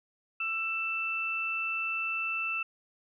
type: tone pair together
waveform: sine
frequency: 1330 / 2660 Hz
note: E6 / E7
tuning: +15 / +15 cents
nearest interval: octave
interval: 1200 cents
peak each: -37 / -30 dBFS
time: 0.4-2.63 s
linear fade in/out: 5 ms
effects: none